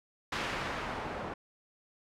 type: noise with low-pass filter sweep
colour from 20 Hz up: white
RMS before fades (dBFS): -37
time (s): 0.32-1.34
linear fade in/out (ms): 5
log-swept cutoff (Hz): 2600 to 870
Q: 0.74
effects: none